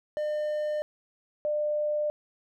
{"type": "tone pair in turn", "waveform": ["triangle", "sine"], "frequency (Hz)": [603, 598.5], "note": ["D5", "D5"], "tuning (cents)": [46, 33], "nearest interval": "unison", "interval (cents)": 13, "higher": "first", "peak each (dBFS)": [-25, -25], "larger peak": "neither", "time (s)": [[0.17, 0.82], [1.45, 2.1]], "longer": "neither", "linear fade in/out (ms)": 0, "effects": []}